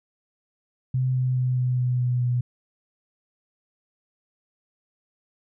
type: tone with pitch steps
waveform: sine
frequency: 128.7 / 127.74 / 126.78 / 125.83 / 124.89 / 123.96 / 123.03 Hz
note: C3 / C3 / B2 / B2 / B2 / B2 / B2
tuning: -28 / -41 / +46 / +33 / +20 / +7 / -6 cents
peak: -20 dBFS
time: 0.94-2.41 s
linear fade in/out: 5 ms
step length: 210 ms
effects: none